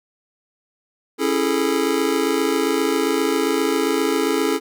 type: chord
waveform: square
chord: A major seventh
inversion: first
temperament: just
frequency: 275 / 330 / 412.5 / 440 Hz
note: C#4 / E4 / G#4 / A4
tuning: -14 / +2 / -12 / 0 cents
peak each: -24 dBFS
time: 1.18-4.6 s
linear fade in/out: 50 ms
effects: none